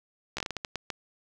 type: slowing click train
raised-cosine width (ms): 0.2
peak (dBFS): -15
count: 10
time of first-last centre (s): 0.37-0.902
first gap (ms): 14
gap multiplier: 1.34
effects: none